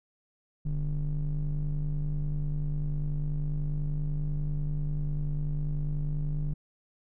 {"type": "ring-modulated tone", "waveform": "triangle", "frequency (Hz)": 62.1, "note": "B1", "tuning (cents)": 10, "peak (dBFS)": -22, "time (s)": [0.65, 6.54], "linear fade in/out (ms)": 10, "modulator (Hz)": 87.2, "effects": []}